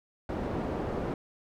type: low-pass noise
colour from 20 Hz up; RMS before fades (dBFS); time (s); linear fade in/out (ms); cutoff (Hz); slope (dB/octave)
white; -33; 0.29-1.14; 2; 510; 12
effects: none